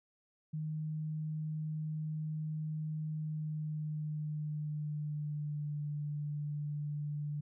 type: tone with pitch glide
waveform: sine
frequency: 154.9 to 147.65 Hz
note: D#3 to D3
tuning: -7 to +10 cents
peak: -35 dBFS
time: 0.53-7.41 s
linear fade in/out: 10 ms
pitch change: -83 cents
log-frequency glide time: 3.11-5.81 s
effects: none